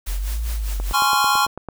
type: noise with tremolo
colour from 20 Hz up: white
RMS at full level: -34 dBFS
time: 0.06-1.07 s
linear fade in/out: 10 ms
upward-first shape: sine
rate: 5 Hz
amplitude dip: 70%
type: linear two-way sweep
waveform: sine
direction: up then down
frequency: 42.4 to 57.2 to 44.13 Hz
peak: -21 dBFS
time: 0.07-0.93 s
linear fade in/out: 10 ms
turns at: 0.44 s
type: click train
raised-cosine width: 1 ms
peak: -17 dBFS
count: 9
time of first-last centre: 0.8-1.687 s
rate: 9.02 Hz
type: chord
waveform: square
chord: Db major seventh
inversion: second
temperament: just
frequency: 831.5 / 1039.4 / 1108.7 / 1385.9 Hz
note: Ab5 / C6 / Db6 / F6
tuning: +2 / -12 / 0 / -14 cents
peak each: -22 dBFS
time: 0.93-1.47 s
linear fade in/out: 20 ms
effects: none